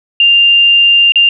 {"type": "tone with dropouts", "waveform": "sine", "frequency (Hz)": 2794, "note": "F7", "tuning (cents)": 0, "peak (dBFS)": -4, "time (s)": [0.2, 1.29], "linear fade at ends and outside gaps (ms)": 2, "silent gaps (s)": [1.121, 1.157], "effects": []}